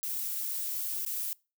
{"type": "noise with dropouts", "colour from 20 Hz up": "violet", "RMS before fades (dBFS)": -34, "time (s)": [0.03, 1.33], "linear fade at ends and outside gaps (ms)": 0, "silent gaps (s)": [1.05, 1.063], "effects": ["noise-tail reverb RT60 0.3 s tail -24 dB re dry"]}